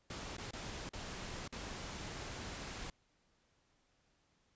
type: noise with dropouts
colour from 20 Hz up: pink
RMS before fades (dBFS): -45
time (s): 0.1-2.9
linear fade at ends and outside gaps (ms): 2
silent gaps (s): 0.368-0.382 / 0.509-0.533 / 0.891-0.934 / 1.478-1.525
effects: pink hiss -75 dBFS RMS until 4.55 s + resampled to 16000 Hz